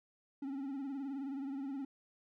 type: tone with vibrato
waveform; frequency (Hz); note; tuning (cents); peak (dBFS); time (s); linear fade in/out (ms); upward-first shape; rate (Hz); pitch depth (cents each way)
triangle; 273.8; C#4; -21; -36; 0.42-1.85; 5; sine; 19; 75
effects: none

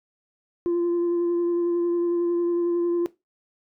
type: tone with vibrato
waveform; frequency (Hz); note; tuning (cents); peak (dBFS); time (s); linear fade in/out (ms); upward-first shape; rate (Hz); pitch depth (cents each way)
sine; 345.5; F4; -19; -18; 0.66-3.06; 0; sine; 11; 15
effects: noise-tail reverb RT60 0.2 s tail -19 dB re dry + tanh soft clip ceiling -19 dBFS

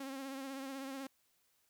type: tone with vibrato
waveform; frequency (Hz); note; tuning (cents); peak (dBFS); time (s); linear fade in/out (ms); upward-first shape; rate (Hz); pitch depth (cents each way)
sawtooth; 270; C#4; -45; -38; 0-1.07; 5; triangle; 16; 50
effects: white hiss -75 dBFS RMS until 1.69 s

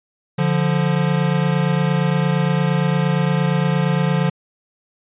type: tone pair together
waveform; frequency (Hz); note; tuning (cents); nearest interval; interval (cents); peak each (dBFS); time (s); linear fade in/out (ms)
square; 145.9 / 174.56; D3 / F3; -11 / -1; minor third; 310; -19; 0.38-4.3; 10
effects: resampled to 8000 Hz

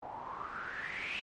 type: noise with low-pass filter sweep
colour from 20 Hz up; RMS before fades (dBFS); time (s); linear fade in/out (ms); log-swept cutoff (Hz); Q
white; -41; 0.02-1.2; 10; 760 to 2700; 7.6
effects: MP3 48 kbps

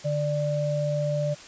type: tone pair together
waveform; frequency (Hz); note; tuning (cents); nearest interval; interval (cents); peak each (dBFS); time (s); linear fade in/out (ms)
sine; 147.5 / 590; D3 / D5; +8 / +8; 2 octaves; 2400; -26; 0.04-1.35; 20
effects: white hiss -45 dBFS RMS until 1.47 s + resampled to 16000 Hz

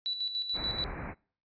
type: tone with tremolo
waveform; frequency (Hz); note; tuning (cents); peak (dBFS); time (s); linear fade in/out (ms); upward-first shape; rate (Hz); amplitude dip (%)
sine; 3951; B7; 0; -29; 0.06-0.84; 0; square; 6.9; 55
type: low-pass noise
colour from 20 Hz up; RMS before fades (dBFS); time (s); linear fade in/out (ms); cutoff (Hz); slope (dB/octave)
pink; -39; 0.53-1.15; 50; 2400; 96
effects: noise-tail reverb RT60 0.5 s tail -26 dB re dry + resampled to 11025 Hz

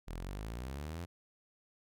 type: exponential sweep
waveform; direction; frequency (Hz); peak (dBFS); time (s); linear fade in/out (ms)
sawtooth; up; 39.46 to 89.4; -36; 0.07-1.06; 20
effects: none

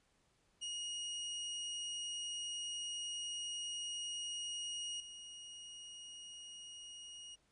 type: tone with level steps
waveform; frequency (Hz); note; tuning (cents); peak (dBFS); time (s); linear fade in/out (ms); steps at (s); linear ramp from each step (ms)
sawtooth; 2878; F#7; -49; -37 / -46; 0.61-7.36; 20; 5; 2
effects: pink hiss -75 dBFS RMS until 7.51 s + resampled to 22050 Hz

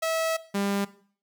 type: tone pair in turn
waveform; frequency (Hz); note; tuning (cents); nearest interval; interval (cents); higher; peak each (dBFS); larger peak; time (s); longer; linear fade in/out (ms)
sawtooth; 649 / 199.75; E5 / G3; -27 / +33; octave + minor sixth; 2040; first; -21; neither; 0.02-0.37 / 0.54-0.85; first; 10
effects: noise-tail reverb RT60 0.5 s tail -17 dB re dry

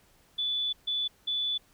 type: tone bursts at uneven times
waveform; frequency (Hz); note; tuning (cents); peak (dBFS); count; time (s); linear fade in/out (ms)
sine; 3470; A7; -25; -27; 3; 0.38-0.73 / 0.87-1.08 / 1.27-1.58; 10
effects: pink hiss -63 dBFS RMS until 1.73 s

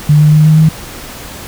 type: tone with pitch steps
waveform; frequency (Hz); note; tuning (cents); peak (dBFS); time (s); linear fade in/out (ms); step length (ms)
sine; 149.3 / 151.38 / 153.5 / 155.64 / 157.81; D3 / D#3 / D#3 / D#3 / D#3; +29 / -47 / -23 / +1 / +25; -3; 0.09-0.69; 5; 120
effects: pink hiss -28 dBFS RMS until 1.47 s

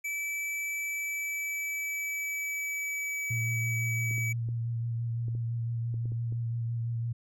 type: tone with pitch glide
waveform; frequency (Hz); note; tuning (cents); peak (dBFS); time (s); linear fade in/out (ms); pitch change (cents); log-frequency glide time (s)
square; 2308 to 2284; D7 to D7; -31 to -49; -32; 0.04-4.33; 10; -18; 0.84-3.62
type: tone with vibrato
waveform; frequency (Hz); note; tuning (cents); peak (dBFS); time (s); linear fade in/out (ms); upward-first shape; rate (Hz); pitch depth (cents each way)
sine; 116.54; A#2; 0; -29; 3.3-7.13; 10; sine; 5.9; 20
type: clicks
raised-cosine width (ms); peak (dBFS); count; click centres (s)
3; -32; 9; 4.111 / 4.181 / 4.488 / 5.283 / 5.351 / 5.942 / 6.056 / 6.12 / 6.324
effects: none

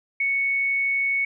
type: tone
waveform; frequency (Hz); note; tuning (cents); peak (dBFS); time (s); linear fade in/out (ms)
sine; 2217; C#7; 0; -20; 0.2-1.25; 5
effects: none

